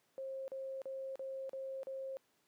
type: tone bursts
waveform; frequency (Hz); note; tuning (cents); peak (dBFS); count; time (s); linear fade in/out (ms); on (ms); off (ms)
sine; 534; C5; +35; -40; 6; 0.18-2.17; 0; 300; 38
effects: pink hiss -75 dBFS RMS until 2.47 s + high-pass 200 Hz 12 dB/octave